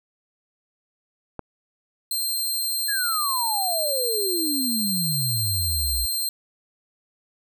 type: click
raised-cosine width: 1 ms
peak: -17 dBFS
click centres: 1.393 s
type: tone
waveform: 15% pulse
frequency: 4164 Hz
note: C8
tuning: 9 cents flat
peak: -17 dBFS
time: 2.11-6.29 s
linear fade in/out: 2 ms
type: exponential sweep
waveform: sine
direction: down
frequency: 1717 to 55.1 Hz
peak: -25 dBFS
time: 2.88-6.06 s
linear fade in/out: 10 ms
effects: none